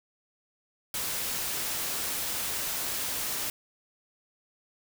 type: noise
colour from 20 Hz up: white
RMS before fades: -32 dBFS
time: 0.94-3.5 s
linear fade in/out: 2 ms
effects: none